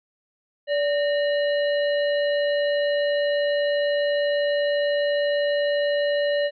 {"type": "harmonic tone with a mistuned harmonic", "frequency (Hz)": 579, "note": "D5", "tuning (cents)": -25, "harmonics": [1, 3, 5, 7], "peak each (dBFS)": [-20, -30, -34, -37], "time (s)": [0.67, 6.51], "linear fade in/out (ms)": 50, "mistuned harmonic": 3, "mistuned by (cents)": 95, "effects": []}